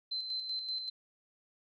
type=tone with tremolo; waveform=sine; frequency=4079 Hz; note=C8; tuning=45 cents flat; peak=-33 dBFS; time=0.11-0.9 s; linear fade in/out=10 ms; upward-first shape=square; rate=5.2 Hz; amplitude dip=45%; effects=none